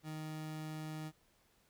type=tone; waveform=30% pulse; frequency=155.56 Hz; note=D#3; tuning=in tune; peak=-39 dBFS; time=0.03-1.12 s; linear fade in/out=50 ms; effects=pink hiss -72 dBFS RMS until 1.69 s